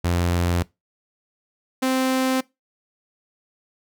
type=tone pair in turn; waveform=sawtooth; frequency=87.1 / 260.5 Hz; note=F2 / C4; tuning=-4 / -7 cents; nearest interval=octave + perfect fifth; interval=1897 cents; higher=second; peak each=-15 dBFS; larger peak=neither; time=0.04-0.63 / 1.82-2.41 s; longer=neither; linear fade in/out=10 ms; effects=noise-tail reverb RT60 0.2 s tail -21 dB re dry